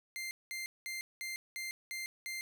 sawtooth tone bursts, 2093 Hz, C7, in tune, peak -35 dBFS, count 7, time 0.16-2.41 s, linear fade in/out 0 ms, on 150 ms, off 200 ms, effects none

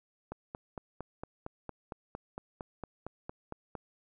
click train, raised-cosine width 1 ms, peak -25 dBFS, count 16, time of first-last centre 0.32-3.752 s, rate 4.37 Hz, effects none

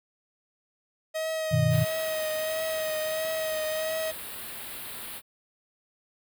45% pulse tone with vibrato, 631 Hz, D#5, 24 cents sharp, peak -28 dBFS, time 1.14-4.12 s, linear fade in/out 20 ms, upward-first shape triangle, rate 1.5 Hz, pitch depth 27 cents each way
sine chord, G augmented, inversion none, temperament equal with one note detuned, 98 / 123.04 / 155.56 Hz, G2 / B2 / D#3, 0 / -6 / 0 cents, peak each -29 / -24 / -24 dBFS, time 1.51-1.85 s, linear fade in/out 20 ms
white band-stop noise, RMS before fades -39 dBFS, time 1.69-5.22 s, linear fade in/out 50 ms, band 4400 to 8700 Hz, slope 48 dB/octave
effects none

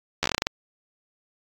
slowing click train, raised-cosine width 0.2 ms, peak -5 dBFS, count 10, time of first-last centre 0.23-0.469 s, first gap 12 ms, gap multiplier 1.19, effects AAC 48 kbps

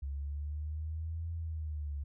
sine linear two-way sweep, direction up then down, 68.6 to 83.6 to 70.2 Hz, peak -35 dBFS, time 0.02-2.04 s, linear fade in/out 10 ms, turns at 1.32 s, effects none

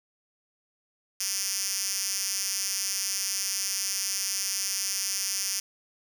5% pulse tone with high-pass filter, 196 Hz, G3, in tune, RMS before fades -30 dBFS, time 1.2-5.6 s, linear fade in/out 5 ms, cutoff 5400 Hz, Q 1.5, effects none

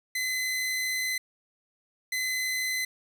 sawtooth tone pair in turn, 2033 / 2033 Hz, B6 / B6, +50 / +50 cents, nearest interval unison, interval 0 cents, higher neither, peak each -24 dBFS, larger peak neither, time 0.15-1.18 / 2.12-2.85 s, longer first, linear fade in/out 5 ms, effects none

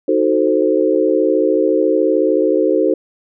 sine chord, D# diminished seventh, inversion none, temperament equal with one note detuned, 311.1 / 370 / 443.8 / 523.3 Hz, D#4 / F#4 / A4 / C5, 0 / 0 / +15 / 0 cents, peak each -17 dBFS, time 0.08-2.94 s, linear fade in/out 5 ms, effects none

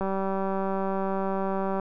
click train, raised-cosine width 1 ms, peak -16 dBFS, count 346, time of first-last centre 0.01-1.798 s, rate 193 Hz, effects none

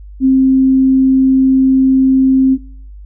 sine tone, 264.1 Hz, C4, 16 cents sharp, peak -6 dBFS, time 0.2-2.58 s, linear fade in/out 50 ms, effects noise-tail reverb RT60 0.7 s tail -26 dB re dry + added 50 Hz sine -30 dBFS peak until 3.05 s

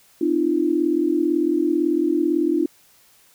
sine tone cluster, 258.4 / 304.3 / 342.3 Hz, C4 / D#4 / F4, -21 / -38 / -35 cents, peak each -27 / -20 / -20 dBFS, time 0.21-2.66 s, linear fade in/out 5 ms, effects white hiss -55 dBFS RMS until 3.34 s

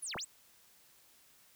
sine linear two-way sweep, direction down then up, 11175 to 35.82 to 8630 Hz, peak -38 dBFS, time 0.02-0.25 s, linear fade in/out 10 ms, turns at 0.16 s, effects white hiss -64 dBFS RMS until 1.55 s

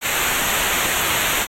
pink noise with comb filter, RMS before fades -21 dBFS, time 0.01-1.47 s, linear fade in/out 50 ms, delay 0.2 ms, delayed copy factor -0.8, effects AAC 48 kbps

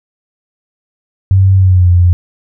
sine tone with pitch glide, 95.8 to 88.36 Hz, G2 to F2, -39 to +21 cents, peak -4 dBFS, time 1.31-2.13 s, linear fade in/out 0 ms, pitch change -140 cents, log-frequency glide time 1.56-1.9 s, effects none

